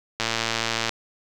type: click train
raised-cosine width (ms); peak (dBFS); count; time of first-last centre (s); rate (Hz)
0.2; -6; 80; 0.2-0.893; 114
effects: none